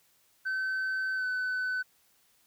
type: tone with pitch glide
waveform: sine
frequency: 1533 to 1507.5 Hz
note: G6 to F#6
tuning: -39 to +32 cents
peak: -26 dBFS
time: 0.45-1.83 s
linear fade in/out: 20 ms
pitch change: -29 cents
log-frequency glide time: 1.15-1.25 s
effects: tanh soft clip ceiling -28 dBFS + white hiss -67 dBFS RMS until 2.46 s